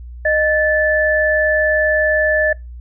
sine tone pair together, 617 / 1747.5 Hz, D#5 / A6, -15 / -12 cents, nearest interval octave + tritone, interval 1803 cents, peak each -15 / -15 dBFS, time 0.25-2.53 s, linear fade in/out 5 ms, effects noise-tail reverb RT60 0.2 s tail -23 dB re dry + added 60 Hz sine -30 dBFS peak until 2.8 s

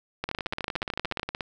two click trains, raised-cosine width 0.3 ms, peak -13 / -14 dBFS, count 14 / 20, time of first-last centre 0.24-1.196 / 0.29-1.408 s, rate 13.6 / 17 Hz, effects none

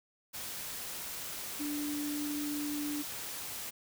sine tone in noise, 293.7 Hz, D4, in tune, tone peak -34 dBFS, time 1.59-3.03 s, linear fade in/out 20 ms, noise white, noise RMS -41 dBFS, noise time 0.33-3.71 s, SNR +4 dB, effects none

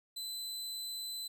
sawtooth tone, 4026 Hz, B7, 33 cents sharp, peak -36 dBFS, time 0.16-1.28 s, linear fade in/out 10 ms, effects none

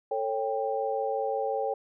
sine tone cluster, 444.4 / 550 / 791 Hz, A4 / C#5 / G5, +17 / -14 / +15 cents, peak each -31 dBFS, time 0.11-1.74 s, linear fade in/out 5 ms, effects none

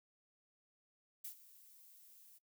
violet noise with ADSR envelope, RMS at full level -45 dBFS, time 1.24-2.39 s, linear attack 9 ms, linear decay 96 ms, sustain -17 dB, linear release 20 ms, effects noise-tail reverb RT60 0.1 s tail -21 dB re dry

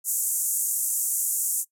pink band-pass noise, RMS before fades -26 dBFS, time 0.04-1.65 s, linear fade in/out 50 ms, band 7000 to 14000 Hz, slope 48 dB/octave, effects noise-tail reverb RT60 0.1 s tail -20 dB re dry

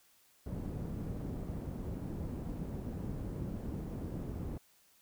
white low-pass noise, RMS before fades -40 dBFS, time 0.46-4.58 s, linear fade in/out 5 ms, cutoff 210 Hz, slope 12 dB/octave, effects white hiss -67 dBFS RMS until 5.01 s

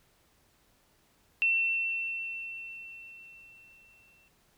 sine tone with exponential decay, 2697 Hz, E7, 39 cents sharp, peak -22 dBFS, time 1.42-4.28 s, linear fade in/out 0 ms, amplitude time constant 620 ms, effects pink hiss -67 dBFS RMS until 4.57 s

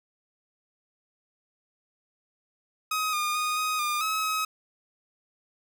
sawtooth tone with pitch steps, 1263 / 1215 / 1235 / 1253 / 1207 / 1282 / 1274 Hz, D#6 / D#6 / D#6 / D#6 / D6 / E6 / D#6, +26 / -42 / -13 / +12 / +47 / -49 / +41 cents, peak -22 dBFS, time 2.91-4.45 s, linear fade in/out 5 ms, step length 220 ms, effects none

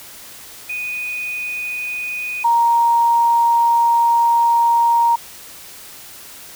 sine tone pair in turn, 2480 / 934.9 Hz, D#7 / A#5, -6 / +5 cents, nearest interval octave + perfect fourth, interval 1689 cents, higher first, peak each -22 / -11 dBFS, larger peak second, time 0.69-2.44 / 2.44-5.16 s, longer second, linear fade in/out 10 ms, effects white hiss -38 dBFS RMS until 6.55 s

